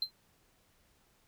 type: tone with exponential decay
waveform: triangle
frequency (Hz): 4115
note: C8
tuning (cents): -30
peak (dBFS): -24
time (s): 0.02-0.11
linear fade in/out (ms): 2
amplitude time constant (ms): 18
effects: tanh soft clip ceiling -23 dBFS + pink hiss -69 dBFS RMS until 1.27 s